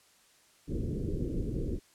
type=low-pass noise; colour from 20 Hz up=pink; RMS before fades=-33 dBFS; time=0.67-1.8 s; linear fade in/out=50 ms; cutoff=460 Hz; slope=48 dB/octave; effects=white hiss -63 dBFS RMS until 1.94 s + low-pass 10000 Hz 12 dB/octave

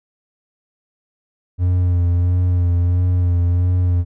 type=tone with vibrato; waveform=triangle; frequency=88.6 Hz; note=F2; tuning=25 cents sharp; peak=-11 dBFS; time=1.58-4.05 s; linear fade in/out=50 ms; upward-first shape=sine; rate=1.5 Hz; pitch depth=31 cents each way; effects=none

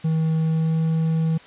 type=tone with pitch glide; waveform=triangle; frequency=160 to 161.3 Hz; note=D#3 to E3; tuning=+49 to -37 cents; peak=-16 dBFS; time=0.04-1.38 s; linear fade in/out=10 ms; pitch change=+14 cents; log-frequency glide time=0.4-0.84 s; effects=white hiss -46 dBFS RMS until 1.46 s + resampled to 8000 Hz

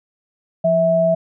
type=tone pair together; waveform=sine; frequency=172.96 / 653 Hz; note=F3 / E5; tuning=-16 / -17 cents; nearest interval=octave + major seventh; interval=2299 cents; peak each=-21 / -13 dBFS; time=0.64-1.15 s; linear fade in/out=10 ms; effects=none

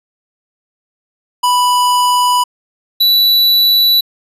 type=tone pair in turn; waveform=square; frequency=987.8 / 3951 Hz; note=B5 / B7; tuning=0 / 0 cents; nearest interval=2 octaves; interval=2400 cents; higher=second; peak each=-10 / -8 dBFS; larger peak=second; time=1.43-2.44 / 3-4.01 s; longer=neither; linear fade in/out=10 ms; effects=resampled to 32000 Hz

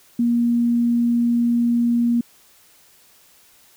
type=tone; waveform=sine; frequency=237 Hz; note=A#3; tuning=29 cents sharp; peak=-15 dBFS; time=0.19-2.21 s; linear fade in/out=5 ms; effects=white hiss -53 dBFS RMS until 3.76 s

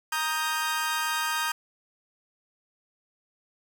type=chord; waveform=sawtooth; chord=Eb major; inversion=second; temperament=equal with one note detuned; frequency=932.3 / 1244.5 / 1579.8 Hz; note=Bb5 / Eb6 / G6; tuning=0 / 0 / +13 cents; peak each=-27 dBFS; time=0.12-1.52 s; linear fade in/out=5 ms; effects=8-bit

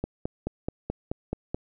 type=click train; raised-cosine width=2 ms; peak=-15 dBFS; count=8; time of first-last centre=0.04-1.545 s; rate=4.65 Hz; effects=none

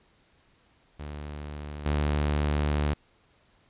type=tone with level steps; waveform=sawtooth; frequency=73.9 Hz; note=D2; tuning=11 cents sharp; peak=-32 / -20 dBFS; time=0.99-2.94 s; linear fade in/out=10 ms; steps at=1.86 s; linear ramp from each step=2 ms; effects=pink hiss -64 dBFS RMS until 3.69 s + resampled to 8000 Hz

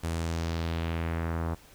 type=tone with low-pass filter sweep; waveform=sawtooth; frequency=82.8 Hz; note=E2; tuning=8 cents sharp; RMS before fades=-31 dBFS; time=0.03-1.55 s; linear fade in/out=10 ms; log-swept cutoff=11000 to 1100 Hz; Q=1.5; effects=pink hiss -55 dBFS RMS until 1.74 s

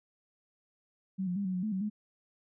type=tone with pitch steps; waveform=sine; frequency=190.2 / 178.4 / 200.7 / 185.9 / 181.6 / 215.8 / 189.1 / 210.8 Hz; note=F#3 / F3 / G3 / F#3 / F#3 / A3 / F#3 / G#3; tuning=+48 / +37 / +41 / +8 / -32 / -33 / +38 / +26 cents; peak=-30 dBFS; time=1.18-1.9 s; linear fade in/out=20 ms; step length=90 ms; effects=none

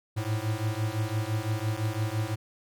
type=beating tone pair; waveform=square; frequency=105.9 / 111.8 Hz; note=G#2 / A2; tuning=+34 / +28 cents; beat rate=5.9 Hz; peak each=-31 dBFS; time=0.16-2.36 s; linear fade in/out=20 ms; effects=none

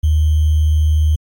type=tone with sample-and-hold; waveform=sine; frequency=77 Hz; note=D#2; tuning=17 cents flat; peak=-10 dBFS; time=0.03-1.16 s; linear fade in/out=10 ms; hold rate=3150 Hz; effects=AAC 64 kbps

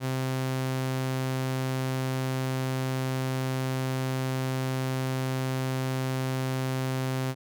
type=tone; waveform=sawtooth; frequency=130.81 Hz; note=C3; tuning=in tune; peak=-23 dBFS; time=0-7.35 s; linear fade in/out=50 ms; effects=none

